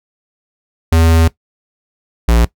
square tone pair in turn, 82 / 57.98 Hz, E2 / A#1, -9 / -9 cents, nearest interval tritone, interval 600 cents, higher first, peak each -8 dBFS, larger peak neither, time 0.92-1.28 / 2.28-2.45 s, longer first, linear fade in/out 5 ms, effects noise-tail reverb RT60 0.1 s tail -18 dB re dry

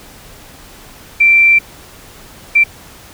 sine tone bursts at uneven times, 2349 Hz, D7, in tune, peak -5 dBFS, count 2, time 1.2-1.59 / 2.55-2.64 s, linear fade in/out 10 ms, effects pink hiss -38 dBFS RMS until 3.13 s

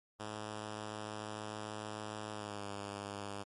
5% pulse tone with pitch glide, 106.7 to 101.29 Hz, G#2 to G#2, +47 to -43 cents, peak -30 dBFS, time 0.19-3.44 s, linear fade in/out 20 ms, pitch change -90 cents, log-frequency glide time 2.3-2.66 s, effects MP3 48 kbps

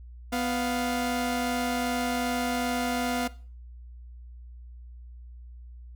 sawtooth tone pair together, 248.2 / 702 Hz, B3 / F5, +9 / +9 cents, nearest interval octave + tritone, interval 1800 cents, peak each -24 / -27 dBFS, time 0.32-3.28 s, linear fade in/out 10 ms, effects noise-tail reverb RT60 0.4 s tail -18 dB re dry + added 60 Hz sine -42 dBFS peak until 5.95 s

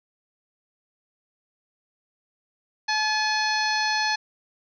harmonic tone with a mistuned harmonic, 859 Hz, A5, 42 cents flat, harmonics 1 / 2 / 3 / 4 / 5 / 6 / 7, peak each -26 / -26 / -32 / -37 / -28 / -35 / -36 dBFS, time 2.88-4.16 s, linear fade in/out 10 ms, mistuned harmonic 3, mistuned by -46 cents, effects none

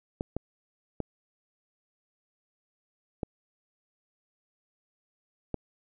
clicks, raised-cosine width 2 ms, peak -17 dBFS, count 5, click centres 0.209 / 0.366 / 1.003 / 3.232 / 5.543 s, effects none

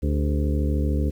harmonic tone with a mistuned harmonic, 73.42 Hz, D2, in tune, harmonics 1 / 2 / 3 / 4 / 5 / 6 / 7, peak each -21 / -29 / -30 / -30 / -35 / -37 / -36 dBFS, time 0.02-1.11 s, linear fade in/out 20 ms, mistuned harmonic 5, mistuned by +120 cents, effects 9-bit

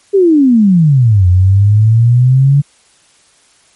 sine exponential two-way sweep, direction down then up, 409.7 to 88.7 to 144.3 Hz, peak -4 dBFS, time 0.13-2.62 s, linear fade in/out 20 ms, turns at 1.27 s, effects white hiss -49 dBFS RMS until 3.75 s + MP3 48 kbps

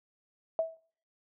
sine tone with exponential decay, 651 Hz, E5, 22 cents flat, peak -22 dBFS, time 0.59-0.77 s, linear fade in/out 1 ms, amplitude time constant 38 ms, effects noise-tail reverb RT60 0.5 s tail -22 dB re dry

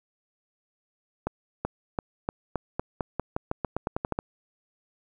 accelerating click train, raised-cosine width 1 ms, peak -13 dBFS, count 17, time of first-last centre 1.27-4.189 s, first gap 380 ms, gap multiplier 0.89, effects 9-bit

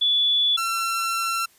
sine / sawtooth tone pair in turn, 3440 / 1352.2 Hz, A7 / E6, -40 / +44 cents, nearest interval octave + major third, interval 1616 cents, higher first, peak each -17 / -19 dBFS, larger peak first, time 0.01-0.57 / 0.57-1.46 s, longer second, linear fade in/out 10 ms, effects white hiss -57 dBFS RMS until 1.58 s + resampled to 32000 Hz

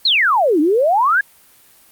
sine exponential two-way sweep, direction down then up, 4435 to 287.3 to 1694 Hz, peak -11 dBFS, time 0.05-1.21 s, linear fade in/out 5 ms, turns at 0.6 s, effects white hiss -49 dBFS RMS until 1.91 s + Opus 32 kbps

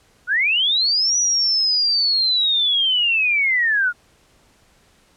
sine linear two-way sweep, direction up then down, 1396.9 to 5890 to 1396.9 Hz, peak -15 dBFS, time 0.27-3.93 s, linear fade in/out 50 ms, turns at 1.17 s, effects pink hiss -56 dBFS RMS until 5.16 s + low-pass 10000 Hz 12 dB/octave

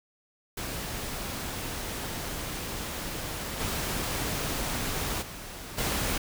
pink noise with level steps, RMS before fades -35 / -31 / -41 / -29 dBFS, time 0.57-6.18 s, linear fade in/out 5 ms, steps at 3.59 / 5.21 / 5.77 s, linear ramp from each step 20 ms, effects none

